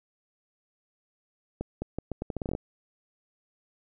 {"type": "accelerating click train", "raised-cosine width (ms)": 2, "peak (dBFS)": -18, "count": 13, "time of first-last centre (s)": [1.61, 2.551], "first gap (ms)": 210, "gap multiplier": 0.79, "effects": []}